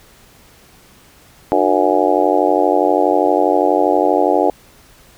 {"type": "harmonic tone with a mistuned harmonic", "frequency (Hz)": 92.4, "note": "F#2", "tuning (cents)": -2, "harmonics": [3, 4, 5, 6, 7, 8, 9], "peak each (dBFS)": [-19, -19, -19, -19, -19, -19, -19], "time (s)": [1.52, 4.5], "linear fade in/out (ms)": 0, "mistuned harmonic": 3, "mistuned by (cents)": 140, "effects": ["pink hiss -47 dBFS RMS until 5.17 s"]}